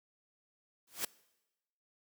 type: noise with exponential growth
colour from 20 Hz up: white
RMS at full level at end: -31 dBFS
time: 0.87-1.05 s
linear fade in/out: 5 ms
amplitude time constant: 37 ms
effects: noise-tail reverb RT60 1.0 s tail -22 dB re dry + high-pass 100 Hz 12 dB/octave